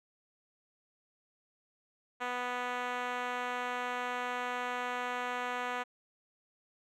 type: tone with band-pass filter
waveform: 5% pulse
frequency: 246.9 Hz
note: B3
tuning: in tune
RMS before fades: -36 dBFS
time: 2.2-5.84 s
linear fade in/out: 20 ms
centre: 880 Hz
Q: 0.74
effects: none